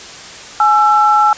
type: tone pair together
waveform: sine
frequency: 842 / 1336.6 Hz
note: G#5 / E6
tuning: +24 / +24 cents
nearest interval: minor sixth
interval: 800 cents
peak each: -10 dBFS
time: 0.6-1.33 s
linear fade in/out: 2 ms
effects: white hiss -32 dBFS RMS until 1.37 s + resampled to 16000 Hz